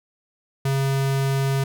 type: tone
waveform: square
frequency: 136.2 Hz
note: C#3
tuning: 30 cents flat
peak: -20 dBFS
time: 0.65-1.64 s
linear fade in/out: 5 ms
effects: none